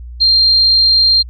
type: tone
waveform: sine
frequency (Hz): 4186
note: C8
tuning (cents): 0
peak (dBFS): -7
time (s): 0.2-1.23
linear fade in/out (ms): 20
effects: added 60 Hz sine -27 dBFS peak until 1.29 s